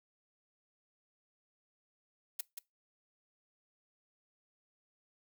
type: noise with echo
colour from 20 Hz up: blue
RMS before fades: -36 dBFS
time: 2.39-2.41 s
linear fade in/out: 5 ms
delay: 180 ms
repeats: 1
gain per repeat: -7 dB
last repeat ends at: 2.59 s
effects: noise-tail reverb RT60 0.2 s tail -22 dB re dry